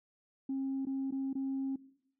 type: tone with dropouts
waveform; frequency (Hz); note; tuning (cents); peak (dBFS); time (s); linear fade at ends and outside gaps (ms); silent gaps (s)
sine; 269.1; C4; +49; -31; 0.49-1.76; 5; 0.853-0.868 / 1.109-1.122 / 1.331-1.352
effects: noise-tail reverb RT60 0.7 s tail -19 dB re dry + tanh soft clip ceiling -29 dBFS